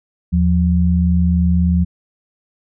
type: tone pair together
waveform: sine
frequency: 79.5 / 176.63 Hz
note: D#2 / F3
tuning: +38 / +20 cents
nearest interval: octave + major second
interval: 1382 cents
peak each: -14 dBFS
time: 0.32-1.85 s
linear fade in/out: 20 ms
effects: none